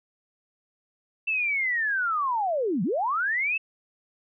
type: linear two-way sweep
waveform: sine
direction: down then up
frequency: 2681 to 159.4 to 2681 Hz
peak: -23 dBFS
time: 1.27-3.58 s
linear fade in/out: 10 ms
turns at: 2.83 s
effects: none